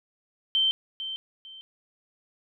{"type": "tone with echo", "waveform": "sine", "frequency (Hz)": 3112, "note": "G7", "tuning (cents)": -13, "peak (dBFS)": -20, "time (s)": [0.55, 0.71], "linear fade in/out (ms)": 0, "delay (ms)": 450, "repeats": 2, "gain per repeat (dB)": -11, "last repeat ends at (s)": 1.61, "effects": []}